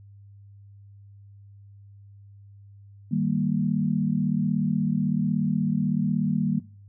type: chord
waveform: sine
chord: Eb major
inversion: none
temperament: equal with one note detuned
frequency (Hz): 155.56 / 196.79 / 233.1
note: Eb3 / G3 / Bb3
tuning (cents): 0 / +7 / 0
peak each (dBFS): -26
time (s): 3.11-6.6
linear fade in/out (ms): 10
effects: noise-tail reverb RT60 0.4 s tail -19 dB re dry + added 100 Hz sine -46 dBFS peak until 6.88 s